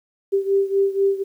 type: beating tone pair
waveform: sine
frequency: 392 / 396.1 Hz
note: G4 / G4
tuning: 0 / +18 cents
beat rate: 4.1 Hz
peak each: -18 / -21 dBFS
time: 0.32-1.24 s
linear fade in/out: 20 ms
effects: 9-bit